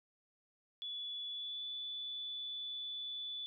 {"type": "tone with pitch glide", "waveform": "sine", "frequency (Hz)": [3427, 3471], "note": ["A7", "A7"], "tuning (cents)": [-46, -24], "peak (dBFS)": -40, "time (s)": [0.82, 3.46], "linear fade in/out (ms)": 0, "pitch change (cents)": 22, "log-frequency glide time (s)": [1.3, 1.64], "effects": []}